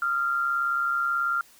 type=tone pair together; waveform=sine; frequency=1244.5 / 1382.9 Hz; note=D#6 / F6; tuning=0 / -17 cents; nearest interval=major second; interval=183 cents; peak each=-33 / -23 dBFS; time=0.02-1.41 s; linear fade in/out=2 ms; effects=white hiss -55 dBFS RMS until 1.59 s